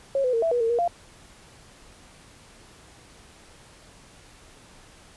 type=tone with pitch steps; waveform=sine; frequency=547 / 504 / 458.3 / 660 / 484.1 / 455.2 / 474 / 693 Hz; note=C#5 / B4 / A#4 / E5 / B4 / A#4 / A#4 / F5; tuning=-23 / +35 / -29 / +2 / -35 / -41 / +29 / -14 cents; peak=-20 dBFS; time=0.15-0.878 s; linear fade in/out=2 ms; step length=91 ms; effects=pink hiss -51 dBFS RMS until 5.16 s + resampled to 24000 Hz